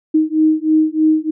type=beating tone pair; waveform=sine; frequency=311.1 / 314.3 Hz; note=D#4 / D#4; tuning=0 / +18 cents; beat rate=3.2 Hz; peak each=-14 dBFS; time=0.14-1.31 s; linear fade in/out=10 ms; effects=none